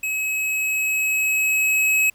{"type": "tone with level ramp", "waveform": "square", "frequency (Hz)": 2562, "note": "E7", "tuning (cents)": -50, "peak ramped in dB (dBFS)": [-23, -16], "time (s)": [0.03, 2.1], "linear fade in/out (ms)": 5, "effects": ["pink hiss -58 dBFS RMS until 2.14 s"]}